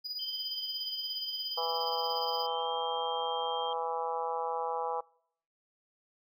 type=tone with tremolo; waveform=triangle; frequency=4928 Hz; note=D#8; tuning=17 cents flat; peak=-32 dBFS; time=0.04-2.47 s; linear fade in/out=20 ms; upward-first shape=sine; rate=17 Hz; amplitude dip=60%
type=tone with pitch glide; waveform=sine; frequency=3124 to 3190 Hz; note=G7 to G7; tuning=-7 to +30 cents; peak=-38 dBFS; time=0.19-3.73 s; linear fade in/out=2 ms; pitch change=+37 cents; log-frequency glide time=2.55-2.69 s
type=harmonic tone; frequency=164.81 Hz; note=E3; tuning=in tune; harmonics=3 / 4 / 5 / 6 / 7 / 8; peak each=-36 / -42 / -35 / -38 / -41 / -47 dBFS; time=1.57-5.01 s; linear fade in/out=10 ms
effects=noise-tail reverb RT60 0.7 s tail -26 dB re dry